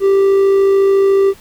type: tone with amplitude modulation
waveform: triangle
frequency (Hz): 392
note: G4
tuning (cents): 0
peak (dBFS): -5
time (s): 0-1.34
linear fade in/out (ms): 50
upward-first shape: sine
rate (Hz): 53.9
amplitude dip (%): 25
effects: pink hiss -43 dBFS RMS until 1.4 s